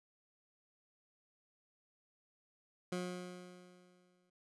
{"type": "tone with exponential decay", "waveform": "20% pulse", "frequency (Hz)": 180, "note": "F#3", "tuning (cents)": -47, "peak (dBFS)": -31, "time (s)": [2.92, 4.3], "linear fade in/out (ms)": 5, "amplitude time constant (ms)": 300, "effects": ["resampled to 24000 Hz"]}